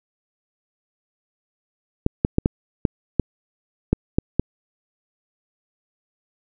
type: clicks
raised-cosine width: 3 ms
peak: -3 dBFS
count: 9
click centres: 2.064 / 2.249 / 2.384 / 2.459 / 2.852 / 3.197 / 3.93 / 4.185 / 4.396 s
effects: none